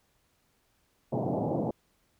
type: band-pass noise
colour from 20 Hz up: pink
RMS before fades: -30 dBFS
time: 1.12-1.71 s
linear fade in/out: 5 ms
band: 110 to 820 Hz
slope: 48 dB/octave
effects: pink hiss -71 dBFS RMS until 2.19 s